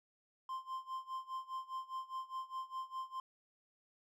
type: tone with tremolo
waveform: triangle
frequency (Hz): 1046.5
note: C6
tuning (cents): 0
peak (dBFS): -36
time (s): 0.49-3.2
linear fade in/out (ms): 2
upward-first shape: sine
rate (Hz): 4.9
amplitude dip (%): 90
effects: none